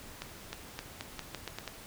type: accelerating click train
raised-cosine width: 0.2 ms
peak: -20 dBFS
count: 9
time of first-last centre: 0.22-1.677 s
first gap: 310 ms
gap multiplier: 0.84
effects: pink hiss -49 dBFS RMS until 1.86 s